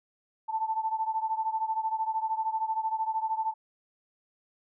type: beating tone pair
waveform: sine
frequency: 880 / 893 Hz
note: A5 / A5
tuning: 0 / +25 cents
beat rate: 13 Hz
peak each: -29 / -32 dBFS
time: 0.48-3.54 s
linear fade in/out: 20 ms
effects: none